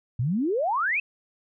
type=exponential sweep; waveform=sine; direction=up; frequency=110 to 2682 Hz; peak=-22 dBFS; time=0.19-1 s; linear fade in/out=5 ms; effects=none